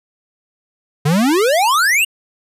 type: exponential sweep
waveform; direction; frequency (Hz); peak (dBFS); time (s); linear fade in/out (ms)
square; up; 138.59 to 2913; -12; 1.05-2.05; 10
effects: resampled to 32000 Hz